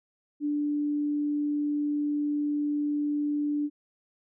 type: tone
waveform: sine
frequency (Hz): 293.7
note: D4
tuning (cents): 0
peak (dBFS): -25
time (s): 0.4-3.7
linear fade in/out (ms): 50
effects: none